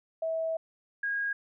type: tone pair in turn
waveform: sine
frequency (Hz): 649 / 1635.4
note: E5 / G#6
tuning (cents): -27 / -27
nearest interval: octave + major third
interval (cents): 1600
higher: second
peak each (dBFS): -28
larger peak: neither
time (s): 0.22-0.57 / 1.03-1.33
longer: first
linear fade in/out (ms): 5
effects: none